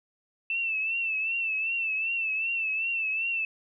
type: tone with vibrato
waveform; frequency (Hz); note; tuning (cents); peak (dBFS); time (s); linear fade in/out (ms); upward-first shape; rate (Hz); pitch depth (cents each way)
sine; 2659; E7; +14; -26; 0.5-3.45; 2; triangle; 2.6; 73
effects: none